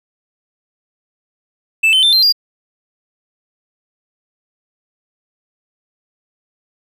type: tone with pitch steps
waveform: triangle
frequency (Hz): 2639 / 3067 / 3564 / 4141 / 4812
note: E7 / G7 / A7 / C8 / D8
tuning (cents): +1 / -38 / +22 / -19 / +41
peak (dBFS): -7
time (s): 1.83-2.325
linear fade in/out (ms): 10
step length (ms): 99
effects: none